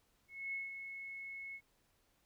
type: tone with ADSR envelope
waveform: sine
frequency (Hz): 2188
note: C#7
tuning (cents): -23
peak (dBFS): -37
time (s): 0.28-1.61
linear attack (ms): 250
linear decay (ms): 170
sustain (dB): -7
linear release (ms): 60
effects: pink hiss -75 dBFS RMS until 2.25 s